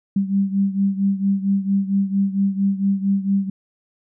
sine beating tone pair, 195.5 / 199.9 Hz, G3 / G3, -4 / +34 cents, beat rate 4.4 Hz, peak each -18 / -22 dBFS, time 0.16-3.5 s, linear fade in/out 5 ms, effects none

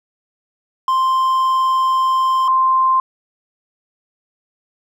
triangle / sine tone pair in turn, 1046.5 / 1046.5 Hz, C6 / C6, 0 / 0 cents, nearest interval unison, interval 0 cents, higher neither, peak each -11 dBFS, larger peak neither, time 0.88-2.48 / 2.48-3 s, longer first, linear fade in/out 2 ms, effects none

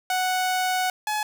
sawtooth tone pair in turn, 740 / 849.1 Hz, F#5 / G#5, 0 / +38 cents, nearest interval major second, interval 238 cents, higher second, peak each -18 / -20 dBFS, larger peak first, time 0.1-0.9 / 1.07-1.23 s, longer first, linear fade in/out 2 ms, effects none

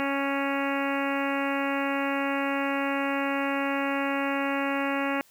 harmonic tone, 277.2 Hz, C#4, in tune, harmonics 1 / 2 / 3 / 4 / 5 / 6 / 7 / 8 / 9 / 10, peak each -29 / -32 / -34 / -35 / -36 / -37 / -37 / -38 / -39 / -39 dBFS, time 0-5.21 s, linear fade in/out 0 ms, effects white hiss -59 dBFS RMS until 5.3 s

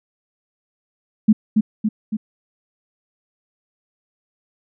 sine tone with echo, 215.5 Hz, A3, 36 cents flat, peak -7 dBFS, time 1.28-1.33 s, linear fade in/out 10 ms, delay 280 ms, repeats 3, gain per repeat -4 dB, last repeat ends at 2.17 s, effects none

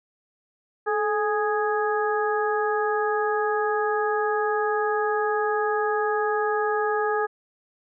harmonic tone with a mistuned harmonic, 415.3 Hz, G#4, in tune, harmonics 1 / 2 / 3 / 4, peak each -24 / -27 / -29 / -30 dBFS, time 0.86-7.27 s, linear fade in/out 20 ms, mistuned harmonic 1, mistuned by +59 cents, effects none

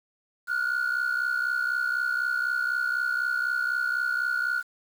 sine tone pair together, 1416 / 1480 Hz, F6 / F#6, +23 / 0 cents, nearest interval minor second, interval 77 cents, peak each -25 dBFS, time 0.47-4.63 s, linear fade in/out 50 ms, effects tanh soft clip ceiling -21 dBFS + 8-bit

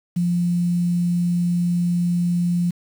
sine tone with quantisation, 174.61 Hz, F3, in tune, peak -17 dBFS, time 0.16-2.71 s, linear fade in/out 10 ms, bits 7, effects none

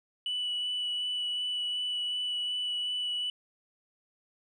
sine tone with vibrato, 2960 Hz, F#7, in tune, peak -28 dBFS, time 0.26-3.3 s, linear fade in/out 2 ms, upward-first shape sine, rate 2.7 Hz, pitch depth 10 cents each way, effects tanh soft clip ceiling -27 dBFS

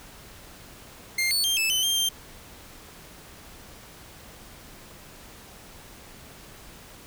sawtooth tone with pitch steps, 2111 / 4449 / 3180 / 2623 / 3040 / 3184 / 3162 Hz, C7 / C#8 / G7 / E7 / F#7 / G7 / G7, +15 / +5 / +24 / -9 / +46 / +26 / +14 cents, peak -19 dBFS, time 1.18-2.09 s, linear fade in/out 5 ms, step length 130 ms, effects pink hiss -47 dBFS RMS until 7.06 s

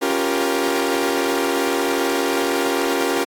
sawtooth chord, G half-diminished seventh, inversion second, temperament equal with one note detuned, 277.2 / 349.2 / 392 / 471.3 Hz, Db4 / F4 / G4 / Bb4, 0 / 0 / 0 / +19 cents, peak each -20 dBFS, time 0.01-3.25 s, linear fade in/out 20 ms, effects AAC 64 kbps

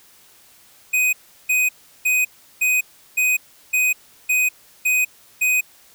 square tone bursts, 2500 Hz, D#7, 8 cents sharp, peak -16 dBFS, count 9, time 0.93-5.61 s, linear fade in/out 10 ms, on 200 ms, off 360 ms, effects white hiss -51 dBFS RMS until 5.94 s

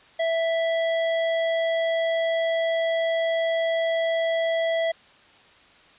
square tone, 659.3 Hz, E5, in tune, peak -22 dBFS, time 0.19-4.92 s, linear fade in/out 10 ms, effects white hiss -53 dBFS RMS until 5.98 s + resampled to 8000 Hz

